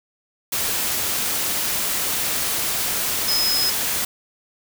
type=tone in noise; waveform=sine; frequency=5110 Hz; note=D#8; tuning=45 cents sharp; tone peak=-19 dBFS; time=3.28-3.7 s; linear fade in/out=5 ms; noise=white; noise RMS=-23 dBFS; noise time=0.52-4.05 s; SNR=+1 dB; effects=none